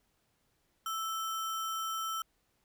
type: tone with sample-and-hold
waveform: sine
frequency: 1318.5 Hz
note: E6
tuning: in tune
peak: -33 dBFS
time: 0.86-2.22 s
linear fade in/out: 2 ms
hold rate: 4410 Hz
effects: pink hiss -75 dBFS RMS until 2.64 s